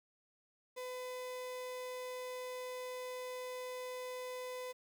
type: tone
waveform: 35% pulse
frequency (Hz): 504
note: B4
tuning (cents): +35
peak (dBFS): -40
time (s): 0.76-4.73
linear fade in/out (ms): 20
effects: 11-bit